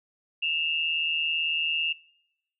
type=tone pair together; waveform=sine; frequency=2665 / 2823 Hz; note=E7 / F7; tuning=+18 / +18 cents; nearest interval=minor second; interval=100 cents; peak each=-27 dBFS; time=0.42-1.93 s; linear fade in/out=10 ms; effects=noise-tail reverb RT60 0.9 s tail -25 dB re dry